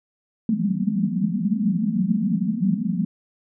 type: band-pass noise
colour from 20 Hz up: pink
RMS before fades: -22 dBFS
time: 0.49-3.05 s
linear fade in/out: 2 ms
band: 170 to 240 Hz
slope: 96 dB/octave
effects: none